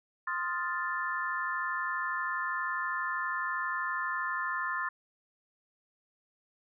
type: chord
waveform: sine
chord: F dominant seventh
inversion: second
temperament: equal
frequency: 1046.5 / 1244.5 / 1396.9 / 1760 Hz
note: C6 / Eb6 / F6 / A6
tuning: 0 / 0 / 0 / 0 cents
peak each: -35 / -39 / -38 / -34 dBFS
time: 0.27-4.89 s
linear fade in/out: 5 ms
effects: none